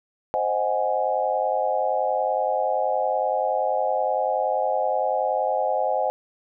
sine chord, Ab dominant seventh, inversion first, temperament equal, 523.3 / 622.3 / 740 / 830.6 Hz, C5 / Eb5 / Gb5 / Ab5, 0 / 0 / 0 / 0 cents, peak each -26 dBFS, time 0.34-6.1 s, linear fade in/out 0 ms, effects none

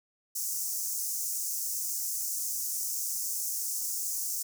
pink high-pass noise, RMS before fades -33 dBFS, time 0.35-4.43 s, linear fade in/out 10 ms, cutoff 5700 Hz, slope 48 dB/octave, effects none

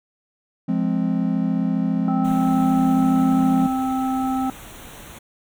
triangle chord, F minor, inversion none, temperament just, 174.61 / 209.5 / 261.9 Hz, F3 / Ab3 / C4, 0 / +15 / +2 cents, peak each -21 dBFS, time 0.68-3.67 s, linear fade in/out 10 ms
harmonic tone, 261.6 Hz, C4, in tune, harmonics 1 / 3 / 5, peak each -21 / -25 / -32 dBFS, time 2.08-4.5 s, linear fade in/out 2 ms
pink band-stop noise, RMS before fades -40 dBFS, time 2.24-5.19 s, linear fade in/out 10 ms, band 4100 to 5800 Hz, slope 96 dB/octave
effects none

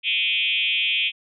sine tone with frequency modulation, 2865 Hz, F7, 44 cents sharp, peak -19 dBFS, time 0.03-1.12 s, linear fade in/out 50 ms, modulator 196 Hz, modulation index 2.8, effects none

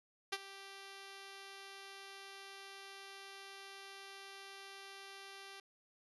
5% pulse tone with ADSR envelope, 392 Hz, G4, in tune, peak -23 dBFS, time 0.32-5.6 s, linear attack 10 ms, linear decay 41 ms, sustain -16 dB, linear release 3 ms, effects resampled to 24000 Hz

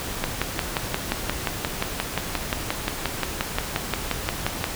click train, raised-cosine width 0.3 ms, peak -6 dBFS, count 26, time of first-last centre 0.24-4.641 s, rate 5.68 Hz, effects pink hiss -31 dBFS RMS until 4.75 s

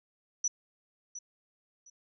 sine tone with echo, 5920 Hz, F#8, in tune, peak -26 dBFS, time 0.44-0.48 s, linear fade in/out 5 ms, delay 710 ms, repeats 2, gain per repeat -13 dB, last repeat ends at 1.9 s, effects none

